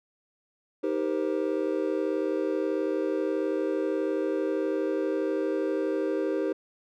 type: chord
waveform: triangle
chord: C minor seventh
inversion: first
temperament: just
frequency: 314 / 392.4 / 470.9 / 523.3 Hz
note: Eb4 / G4 / Bb4 / C5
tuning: +16 / +2 / +18 / 0 cents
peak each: -28 / -28 / -31 / -30 dBFS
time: 0.83-6.53 s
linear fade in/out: 10 ms
effects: none